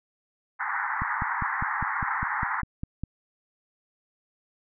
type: band-pass noise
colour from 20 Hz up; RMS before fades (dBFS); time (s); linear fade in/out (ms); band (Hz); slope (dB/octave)
pink; -29; 0.59-2.62; 20; 820 to 2000; 96
type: click train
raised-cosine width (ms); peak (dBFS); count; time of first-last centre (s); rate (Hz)
5; -19; 11; 1.02-3.036; 4.96
effects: none